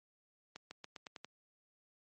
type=accelerating click train; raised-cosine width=0.2 ms; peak=-29 dBFS; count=7; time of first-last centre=0.56-1.246 s; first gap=150 ms; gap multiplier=0.89; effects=high-pass 150 Hz 12 dB/octave + MP3 32 kbps